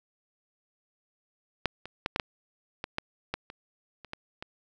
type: clicks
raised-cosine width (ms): 0.3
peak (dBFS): -9 / -24 / -12 / -11 / -11 / -17 / -13 / -14 / -26 / -29 / -20 / -22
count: 12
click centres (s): 1.657 / 1.856 / 2.061 / 2.161 / 2.198 / 2.841 / 2.984 / 3.34 / 3.501 / 4.047 / 4.134 / 4.425
effects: none